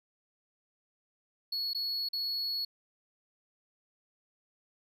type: tone with dropouts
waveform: triangle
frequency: 4369 Hz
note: C#8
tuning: 26 cents flat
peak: -30 dBFS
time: 1.52-2.65 s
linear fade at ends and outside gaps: 5 ms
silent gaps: 1.734-1.747 / 2.088-2.131 s
effects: none